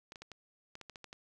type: clicks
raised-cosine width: 0.2 ms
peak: -30 dBFS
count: 10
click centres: 0.121 / 0.158 / 0.22 / 0.317 / 0.754 / 0.813 / 0.897 / 0.958 / 1.043 / 1.129 s
effects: none